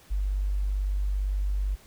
sine tone, 48.93 Hz, G1, 2 cents flat, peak -24 dBFS, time 0.1-1.76 s, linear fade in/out 20 ms, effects pink hiss -55 dBFS RMS until 1.86 s

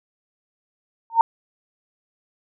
sine tone with exponential growth, 914 Hz, A#5, 34 cents flat, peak -5 dBFS, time 1.1-1.21 s, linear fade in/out 1 ms, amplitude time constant 23 ms, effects none

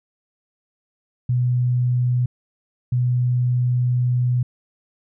sine tone bursts at uneven times, 123.9 Hz, B2, 6 cents sharp, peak -16 dBFS, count 2, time 1.29-2.26 / 2.92-4.43 s, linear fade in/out 5 ms, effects none

